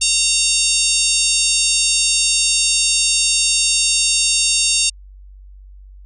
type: harmonic tone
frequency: 920 Hz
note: A#5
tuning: 23 cents flat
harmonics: 3 / 4 / 5 / 6 / 7 / 8 / 9 / 10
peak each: -22 / -22 / -22 / -22 / -22 / -22 / -22 / -22 dBFS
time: 0.01-4.9 s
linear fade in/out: 10 ms
effects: added 48 Hz sine -37 dBFS peak until 6.05 s